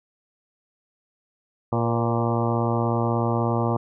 harmonic tone with a mistuned harmonic, 116.54 Hz, A#2, in tune, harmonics 1 / 2 / 3 / 4 / 5 / 6 / 7 / 8 / 9 / 10, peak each -24 / -27 / -29 / -30 / -31 / -32 / -32 / -33 / -34 / -34 dBFS, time 1.72-3.77 s, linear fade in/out 5 ms, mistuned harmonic 4, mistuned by +34 cents, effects none

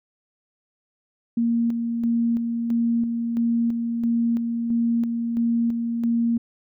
sine tone with tremolo, 233.1 Hz, A#3, in tune, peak -18 dBFS, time 1.37-6.38 s, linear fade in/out 5 ms, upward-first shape square, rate 1.5 Hz, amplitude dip 40%, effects none

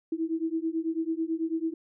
sine beating tone pair, 320.7 / 329.8 Hz, E4 / E4, -48 / +1 cents, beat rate 9.1 Hz, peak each -30 dBFS, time 0.12-1.74 s, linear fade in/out 5 ms, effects none

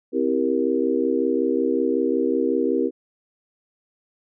sine chord, C dominant seventh, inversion none, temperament just, 261.6 / 327 / 392.4 / 470.9 Hz, C4 / E4 / G4 / Bb4, 0 / -14 / +2 / +18 cents, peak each -24 dBFS, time 0.12-2.91 s, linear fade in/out 50 ms, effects none

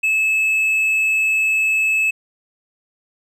triangle tone, 2600 Hz, E7, 24 cents flat, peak -13 dBFS, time 0.03-2.11 s, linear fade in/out 10 ms, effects resampled to 32000 Hz

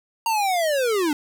square linear sweep, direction down, 932.3 to 282.2 Hz, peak -20 dBFS, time 0.26-1.13 s, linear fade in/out 2 ms, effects 8-bit

